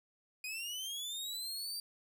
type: linear sweep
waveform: sawtooth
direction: up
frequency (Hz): 2465 to 4705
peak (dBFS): -36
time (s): 0.44-1.8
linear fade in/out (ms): 2
effects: none